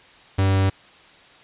45% pulse tone, 96.3 Hz, G2, 30 cents flat, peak -16 dBFS, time 0.38-0.7 s, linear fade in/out 10 ms, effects white hiss -49 dBFS RMS until 1.43 s + resampled to 8000 Hz

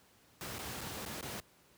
pink noise with dropouts, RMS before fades -42 dBFS, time 0.41-1.4 s, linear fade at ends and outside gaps 0 ms, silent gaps 0.584-0.59 / 0.809-0.814 / 1.052-1.061 / 1.21-1.227 s, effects pink hiss -65 dBFS RMS until 1.77 s + high-pass 80 Hz 12 dB/octave

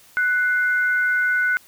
sine tone pair together, 1484.9 / 2100 Hz, F#6 / C7, +6 / +6 cents, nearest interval tritone, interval 600 cents, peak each -17 / -28 dBFS, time 0.17-1.57 s, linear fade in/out 0 ms, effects white hiss -51 dBFS RMS until 1.67 s

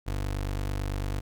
25% pulse tone, 49 Hz, G1, in tune, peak -25 dBFS, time 0.06-1.21 s, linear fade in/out 20 ms, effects none

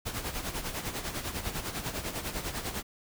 pink noise with tremolo, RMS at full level -33 dBFS, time 0.05-2.83 s, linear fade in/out 20 ms, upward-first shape sine, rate 10 Hz, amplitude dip 65%, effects none

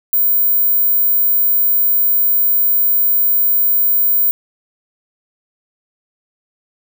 sine tone, 15200 Hz, A#9, 33 cents sharp, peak -10 dBFS, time 0.13-4.31 s, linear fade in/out 0 ms, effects none

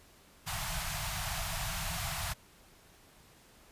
pink band-stop noise, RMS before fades -36 dBFS, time 0.46-2.34 s, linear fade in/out 20 ms, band 180 to 630 Hz, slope 96 dB/octave, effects pink hiss -60 dBFS RMS until 3.71 s + resampled to 32000 Hz

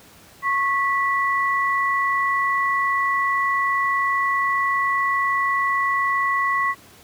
sine tone pair together, 1100 / 1962.5 Hz, C#6 / B6, -14 / -11 cents, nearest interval minor seventh, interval 1003 cents, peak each -20 / -22 dBFS, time 0.42-6.75 s, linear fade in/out 50 ms, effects pink hiss -48 dBFS RMS until 7.03 s + high-pass 80 Hz 12 dB/octave

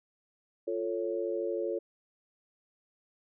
sine chord, F augmented, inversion none, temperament equal with one note detuned, 349.2 / 442.5 / 554.4 Hz, F4 / A4 / C#5, 0 / +10 / 0 cents, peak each -34 / -34 / -35 dBFS, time 0.67-1.79 s, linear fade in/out 10 ms, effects none

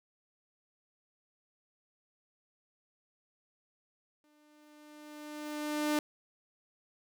sawtooth tone with exponential growth, 299.6 Hz, D4, 35 cents sharp, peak -23 dBFS, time 4.24-5.99 s, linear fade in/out 1 ms, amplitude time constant 380 ms, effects none

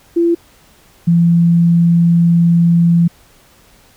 sine tone pair in turn, 339.8 / 169.9 Hz, F4 / F3, -47 / -47 cents, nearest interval octave, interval 1200 cents, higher first, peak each -9 / -7 dBFS, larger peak second, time 0.16-0.35 / 1.07-3.08 s, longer second, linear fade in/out 10 ms, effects pink hiss -48 dBFS RMS until 3.96 s

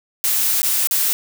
blue noise with dropouts, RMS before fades -18 dBFS, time 0.24-1.13 s, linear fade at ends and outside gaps 0 ms, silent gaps 0.618-0.63 / 0.872-0.911 s, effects none

